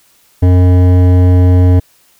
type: tone with hard clipping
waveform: sine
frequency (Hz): 90.3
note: F#2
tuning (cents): -42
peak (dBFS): -6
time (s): 0.42-1.8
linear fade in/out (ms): 10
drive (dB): 13
effects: white hiss -50 dBFS RMS until 2.19 s